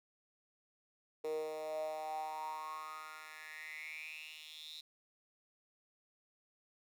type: tone with high-pass filter sweep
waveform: 10% pulse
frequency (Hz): 155.56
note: D#3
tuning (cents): 0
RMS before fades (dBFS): -44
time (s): 1.24-4.81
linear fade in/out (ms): 5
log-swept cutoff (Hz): 440 to 3900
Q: 8.4
effects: none